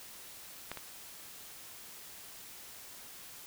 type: clicks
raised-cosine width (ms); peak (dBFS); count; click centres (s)
0.3; -22 / -26; 2; 0.716 / 0.773
effects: white hiss -50 dBFS RMS until 3.46 s